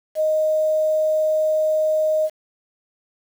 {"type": "tone with quantisation", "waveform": "sine", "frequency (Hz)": 622.3, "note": "D#5", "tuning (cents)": 0, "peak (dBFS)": -16, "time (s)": [0.15, 2.3], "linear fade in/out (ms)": 50, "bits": 7, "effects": []}